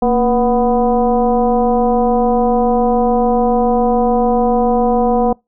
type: tone with frequency modulation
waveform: sine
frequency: 484.5 Hz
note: B4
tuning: 33 cents flat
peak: -10 dBFS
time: 0.02-5.33 s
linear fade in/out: 5 ms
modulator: 254 Hz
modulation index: 1.4
effects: noise-tail reverb RT60 0.2 s tail -26 dB re dry